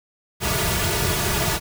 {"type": "noise with comb filter", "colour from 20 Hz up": "pink", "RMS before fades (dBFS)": -22, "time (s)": [0.4, 1.6], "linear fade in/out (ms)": 50, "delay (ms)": 3.8, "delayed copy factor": -0.95, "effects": []}